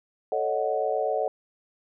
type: chord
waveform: sine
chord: D# half-diminished seventh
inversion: second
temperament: equal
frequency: 440 / 554.4 / 622.3 / 740 Hz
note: A4 / C#5 / D#5 / F#5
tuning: 0 / 0 / 0 / 0 cents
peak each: -29 dBFS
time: 0.32-1.28 s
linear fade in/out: 2 ms
effects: none